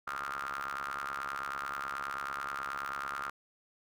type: ring-modulated tone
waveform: sawtooth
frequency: 69.3 Hz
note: C#2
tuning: in tune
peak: -29 dBFS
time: 0.07-3.3 s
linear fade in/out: 5 ms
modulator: 1310 Hz
effects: none